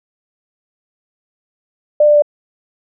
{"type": "tone with pitch steps", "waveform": "sine", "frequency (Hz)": [597, 592.9, 588.8], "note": ["D5", "D5", "D5"], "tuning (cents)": [28, 16, 4], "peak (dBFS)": -6, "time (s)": [2, 2.222], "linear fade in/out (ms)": 5, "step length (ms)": 74, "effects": []}